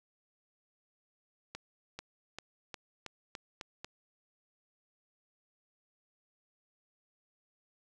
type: accelerating click train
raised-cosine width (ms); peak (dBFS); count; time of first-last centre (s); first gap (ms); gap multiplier
0.2; -24; 8; 1.55-3.845; 440; 0.9
effects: none